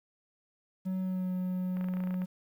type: tone with pitch glide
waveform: triangle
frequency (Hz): 186.9 to 183.27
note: F#3 to F#3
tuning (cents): +18 to -16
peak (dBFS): -28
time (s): 0.85-2.26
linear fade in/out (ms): 20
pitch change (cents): -34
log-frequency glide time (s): 1-1.33
type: clicks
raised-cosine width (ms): 0.5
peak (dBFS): -31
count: 12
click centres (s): 1.77 / 1.811 / 1.843 / 1.886 / 1.938 / 1.97 / 2.004 / 2.038 / 2.073 / 2.108 / 2.142 / 2.219
effects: 10-bit